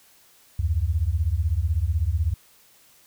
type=beating tone pair; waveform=sine; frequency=72.8 / 88.8 Hz; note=D2 / F2; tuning=-15 / +29 cents; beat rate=16 Hz; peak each=-23 / -23 dBFS; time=0.59-2.34 s; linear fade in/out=5 ms; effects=white hiss -56 dBFS RMS until 3.06 s